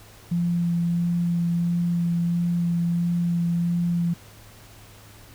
sine tone with vibrato, 171.8 Hz, F3, 28 cents flat, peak -20 dBFS, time 0.31-4.14 s, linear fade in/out 10 ms, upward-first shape sine, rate 1.5 Hz, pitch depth 11 cents each way, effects added 105 Hz sine -49 dBFS peak until 5.34 s + pink hiss -49 dBFS RMS until 5.34 s

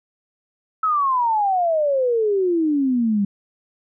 sine exponential sweep, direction down, 1310 to 196 Hz, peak -16 dBFS, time 0.83-3.25 s, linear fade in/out 5 ms, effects none

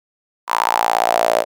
sawtooth tone with high-pass filter sweep, 57.3 Hz, A#1, 29 cents flat, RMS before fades -17 dBFS, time 0.47-1.45 s, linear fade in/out 50 ms, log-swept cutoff 1000 to 590 Hz, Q 5.9, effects none

